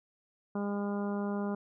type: harmonic tone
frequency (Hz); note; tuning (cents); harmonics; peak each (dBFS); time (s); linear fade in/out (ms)
202.8; G#3; -41; 1 / 2 / 3 / 4 / 5 / 6 / 7; -32 / -38 / -42 / -44 / -46 / -48 / -49; 0.55-1.55; 5
effects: none